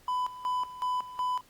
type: tone with tremolo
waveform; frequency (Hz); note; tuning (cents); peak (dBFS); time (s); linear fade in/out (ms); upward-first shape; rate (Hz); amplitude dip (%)
triangle; 1000; B5; +21; -25; 0.08-1.41; 2; square; 2.7; 80
effects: pink hiss -60 dBFS RMS until 1.49 s + Opus 48 kbps